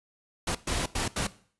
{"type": "noise bursts at uneven times", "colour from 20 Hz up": "pink", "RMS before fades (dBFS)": -29, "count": 4, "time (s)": [[0.47, 0.55], [0.67, 0.86], [0.95, 1.08], [1.16, 1.27]], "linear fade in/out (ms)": 5, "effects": ["noise-tail reverb RT60 0.5 s tail -18 dB re dry", "resampled to 24000 Hz"]}